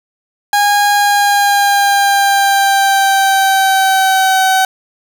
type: tone with pitch glide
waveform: 30% pulse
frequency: 819 to 759.8 Hz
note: G#5 to F#5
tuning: -24 to +46 cents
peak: -6 dBFS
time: 0.53-4.65 s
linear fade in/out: 2 ms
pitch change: -130 cents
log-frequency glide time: 0.91-4.42 s
effects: none